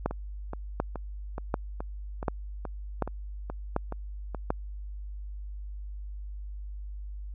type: two click trains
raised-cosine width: 1 ms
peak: -12 / -21 dBFS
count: 7 / 11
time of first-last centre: 0.06-4.504 / 0.11-4.347 s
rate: 1.35 / 2.36 Hz
effects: added 50 Hz sine -36 dBFS peak until 7.34 s